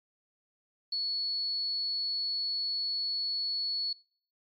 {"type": "tone", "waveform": "sine", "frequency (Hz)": 4400, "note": "C#8", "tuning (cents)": -14, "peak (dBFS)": -29, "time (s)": [0.92, 3.93], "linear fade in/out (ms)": 5, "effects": ["noise-tail reverb RT60 0.5 s tail -23 dB re dry", "MP3 32 kbps"]}